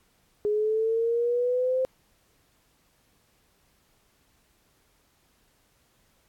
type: linear sweep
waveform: sine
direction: up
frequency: 415.3 to 522 Hz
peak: -22 dBFS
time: 0.45-1.85 s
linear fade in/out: 0 ms
effects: pink hiss -66 dBFS RMS until 6.28 s + AAC 64 kbps